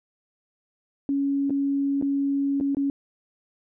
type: tone with dropouts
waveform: sine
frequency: 278.6 Hz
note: C#4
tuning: 9 cents sharp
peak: -21 dBFS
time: 1.09-2.9 s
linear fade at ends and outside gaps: 1 ms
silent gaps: 1.497-1.505 / 2.014-2.024 / 2.601-2.609 / 2.748-2.769 s
effects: none